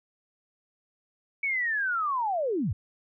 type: linear sweep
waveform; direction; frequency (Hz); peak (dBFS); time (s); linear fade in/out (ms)
sine; down; 2269 to 70.7; -25; 1.43-2.73; 5
effects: none